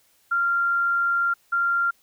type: tone bursts at uneven times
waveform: sine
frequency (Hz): 1387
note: F6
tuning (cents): -12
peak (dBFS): -19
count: 2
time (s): 0.31-1.34 / 1.52-1.91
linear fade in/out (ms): 10
effects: white hiss -62 dBFS RMS until 2.02 s